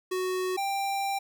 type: tone pair in turn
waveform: square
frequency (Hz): 370 / 789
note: F#4 / G5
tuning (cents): 0 / +11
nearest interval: octave + minor second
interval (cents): 1311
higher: second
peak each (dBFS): -28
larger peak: neither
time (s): 0.11-0.57 / 0.57-1.19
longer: second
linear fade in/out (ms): 10
effects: 10-bit